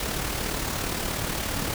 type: noise with amplitude modulation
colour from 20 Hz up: pink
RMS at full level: -27 dBFS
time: 0-1.74 s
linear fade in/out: 2 ms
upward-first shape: sine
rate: 37.1 Hz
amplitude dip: 45%
effects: none